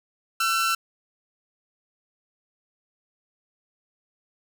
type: tone pair together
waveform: sawtooth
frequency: 1345 / 1509.7 Hz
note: E6 / F#6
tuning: +34 / +34 cents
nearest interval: major second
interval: 200 cents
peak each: -18 / -27 dBFS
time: 0.4-0.75 s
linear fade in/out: 5 ms
effects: none